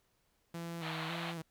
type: tone with vibrato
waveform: sawtooth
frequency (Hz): 164.6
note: E3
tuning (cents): -2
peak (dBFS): -36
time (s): 0.54-1.42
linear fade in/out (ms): 5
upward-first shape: square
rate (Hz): 1.8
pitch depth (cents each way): 43
type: band-pass noise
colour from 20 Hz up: pink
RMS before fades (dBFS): -42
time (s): 0.8-1.35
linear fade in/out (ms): 50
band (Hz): 620 to 4300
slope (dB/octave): 96
effects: pink hiss -75 dBFS RMS until 1.5 s